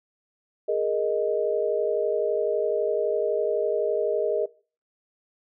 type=chord; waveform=sine; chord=Ab suspended second; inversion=none; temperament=just; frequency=415.3 / 467.2 / 623 Hz; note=Ab4 / Bb4 / Eb5; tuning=0 / +4 / +2 cents; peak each=-26 dBFS; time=0.68-4.46 s; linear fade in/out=10 ms; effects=noise-tail reverb RT60 0.4 s tail -22 dB re dry